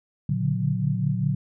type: tone cluster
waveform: sine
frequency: 116.3 / 141.9 / 147 / 182.8 Hz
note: A#2 / C#3 / D3 / F#3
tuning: -4 / +41 / +2 / -21 cents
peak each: -27 dBFS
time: 0.29-1.35 s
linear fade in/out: 5 ms
effects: none